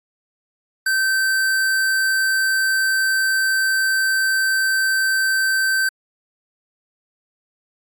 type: tone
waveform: square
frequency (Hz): 1550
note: G6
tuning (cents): -20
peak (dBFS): -17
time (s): 0.86-5.89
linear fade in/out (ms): 5
effects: AAC 64 kbps